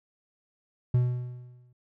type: tone with exponential decay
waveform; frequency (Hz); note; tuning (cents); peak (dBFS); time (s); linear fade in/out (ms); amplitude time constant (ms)
triangle; 123.6; B2; +2; -16; 0.94-1.73; 5; 170
effects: none